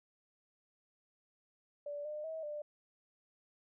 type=tone with pitch steps; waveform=sine; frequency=581 / 603 / 641 / 595 Hz; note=D5 / D5 / E5 / D5; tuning=-19 / +46 / -49 / +22 cents; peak=-39 dBFS; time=1.86-2.62 s; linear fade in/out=5 ms; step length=190 ms; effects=none